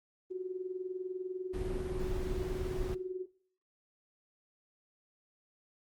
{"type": "tone with tremolo", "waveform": "sine", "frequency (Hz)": 369.8, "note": "F#4", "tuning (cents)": -1, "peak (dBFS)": -32, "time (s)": [0.3, 3.26], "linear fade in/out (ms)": 20, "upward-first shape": "triangle", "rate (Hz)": 20, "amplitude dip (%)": 75}
{"type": "noise", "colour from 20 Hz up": "brown", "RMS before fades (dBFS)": -37, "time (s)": [1.53, 2.95], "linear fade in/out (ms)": 10}
{"effects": ["noise-tail reverb RT60 0.6 s tail -21 dB re dry", "Opus 32 kbps"]}